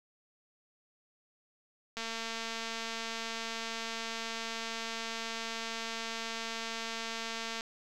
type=click train; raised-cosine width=0.2 ms; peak=-21 dBFS; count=1281; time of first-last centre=1.97-7.609 s; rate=227 Hz; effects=none